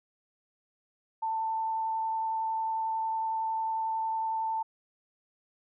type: tone with vibrato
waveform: sine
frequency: 890 Hz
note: A5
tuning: 20 cents sharp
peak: -28 dBFS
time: 1.22-4.63 s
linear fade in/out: 10 ms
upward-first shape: triangle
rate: 11 Hz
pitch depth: 10 cents each way
effects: none